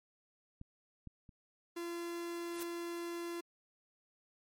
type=clicks; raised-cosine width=5 ms; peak=-35 / -35 / -44 dBFS; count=3; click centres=0.614 / 1.073 / 1.292 s
type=tone; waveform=45% pulse; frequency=342.4 Hz; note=F4; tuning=34 cents flat; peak=-39 dBFS; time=1.76-3.41 s; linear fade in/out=10 ms
type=noise with exponential growth; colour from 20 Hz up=white; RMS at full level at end=-41 dBFS; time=2.43-2.63 s; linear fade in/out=2 ms; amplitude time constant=43 ms
effects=MP3 64 kbps